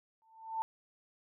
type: tone with exponential growth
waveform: sine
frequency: 892 Hz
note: A5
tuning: 23 cents sharp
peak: -29 dBFS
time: 0.22-0.62 s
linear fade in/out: 0 ms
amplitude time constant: 86 ms
effects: none